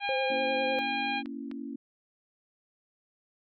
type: harmonic tone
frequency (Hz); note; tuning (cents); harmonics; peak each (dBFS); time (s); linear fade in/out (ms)
809; G#5; -46; 1 / 2 / 3 / 4 / 5; -32 / -38 / -33 / -39 / -43; 0-1.23; 50
type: tone with vibrato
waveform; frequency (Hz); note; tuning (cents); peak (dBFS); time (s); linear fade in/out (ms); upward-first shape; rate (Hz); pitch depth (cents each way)
sine; 524; C5; +2; -29; 0.09-0.79; 0; triangle; 10; 34
type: chord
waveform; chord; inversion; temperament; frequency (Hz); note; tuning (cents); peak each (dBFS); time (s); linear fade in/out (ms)
sine; A# diminished; none; equal; 233.1 / 277.2 / 329.6; A#3 / C#4 / E4; 0 / 0 / 0; -40 / -38 / -44; 0.3-1.76; 5
type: clicks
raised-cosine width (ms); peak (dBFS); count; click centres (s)
0.3; -30; 3; 0.785 / 1.259 / 1.514
effects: none